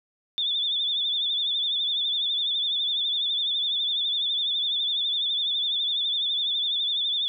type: tone with vibrato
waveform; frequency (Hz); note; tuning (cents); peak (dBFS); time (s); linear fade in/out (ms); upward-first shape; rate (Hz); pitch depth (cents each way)
sine; 3520; A7; 0; -23; 0.38-7.28; 0; triangle; 12; 86
effects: none